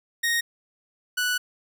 sawtooth tone pair in turn, 1864.7 / 1480 Hz, A#6 / F#6, 0 / 0 cents, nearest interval major third, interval 400 cents, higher first, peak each -18 / -19 dBFS, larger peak first, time 0.23-0.41 / 1.17-1.38 s, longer second, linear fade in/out 10 ms, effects none

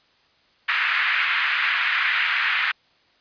white band-pass noise, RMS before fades -22 dBFS, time 0.68-2.72 s, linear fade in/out 10 ms, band 1400 to 2400 Hz, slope 24 dB/octave, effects white hiss -60 dBFS RMS until 3.2 s + resampled to 11025 Hz

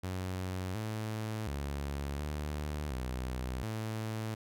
sawtooth tone with pitch steps, 92.7 / 109.1 / 70.7 / 74.5 / 63.3 / 110.1 Hz, F#2 / A2 / C#2 / D2 / B1 / A2, +4 / -14 / +35 / +25 / +43 / +2 cents, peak -31 dBFS, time 0.03-4.35 s, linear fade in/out 10 ms, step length 720 ms, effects none

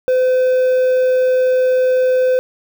triangle tone with quantisation, 511 Hz, C5, 41 cents flat, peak -9 dBFS, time 0.08-2.39 s, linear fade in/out 0 ms, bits 6, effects none

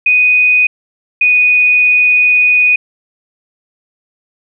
sine tone pair in turn, 2489 / 2479 Hz, D#7 / D#7, 0 / -7 cents, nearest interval unison, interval 7 cents, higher first, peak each -6 dBFS, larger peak neither, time 0.06-0.67 / 1.21-2.76 s, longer second, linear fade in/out 5 ms, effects none

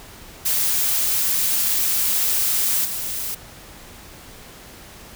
blue noise with level steps, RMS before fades -20 / -27 dBFS, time 0.45-3.35 s, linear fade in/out 10 ms, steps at 2.84 s, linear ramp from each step 20 ms, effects pink hiss -42 dBFS RMS until 5.15 s

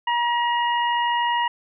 harmonic tone, 953 Hz, A#5, 38 cents sharp, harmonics 1 / 2 / 3, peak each -20 / -27 / -29 dBFS, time 0.07-1.48 s, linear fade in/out 5 ms, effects none

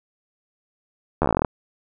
slowing click train, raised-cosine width 1 ms, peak -5 dBFS, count 13, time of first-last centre 1.22-1.448 s, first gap 12 ms, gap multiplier 1.08, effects none

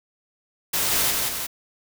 white noise with echo, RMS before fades -23 dBFS, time 0.73-1.11 s, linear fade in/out 10 ms, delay 180 ms, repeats 2, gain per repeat -3 dB, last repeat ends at 1.47 s, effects none

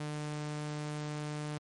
sawtooth tone, 149.8 Hz, D3, 35 cents sharp, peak -32 dBFS, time 0-1.58 s, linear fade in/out 5 ms, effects MP3 48 kbps

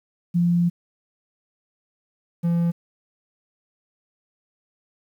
sine / triangle tone pair in turn, 173.2 / 170.32 Hz, F3 / F3, -14 / -43 cents, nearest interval unison, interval 29 cents, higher first, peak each -16 dBFS, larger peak neither, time 0.34-0.7 / 2.43-2.72 s, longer first, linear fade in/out 20 ms, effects 9-bit

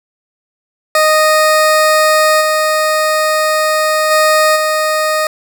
20% pulse tone with level steps, 620 Hz, D#5, 6 cents flat, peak -3 / -6 / -3 / -7 dBFS, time 0.95-5.27 s, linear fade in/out 2 ms, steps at 2.4 / 4.1 / 4.55 s, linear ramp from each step 20 ms, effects none

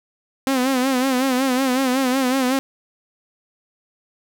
sawtooth tone with vibrato, 260 Hz, C4, 11 cents flat, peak -13 dBFS, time 0.47-2.59 s, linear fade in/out 0 ms, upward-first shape sine, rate 5.4 Hz, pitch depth 80 cents each way, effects none

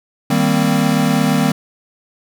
square chord, C minor seventh, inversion first, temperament equal, 155.56 / 196 / 233.1 / 261.6 Hz, Eb3 / G3 / Bb3 / C4, 0 / 0 / 0 / 0 cents, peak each -19 dBFS, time 0.3-1.52 s, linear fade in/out 5 ms, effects none

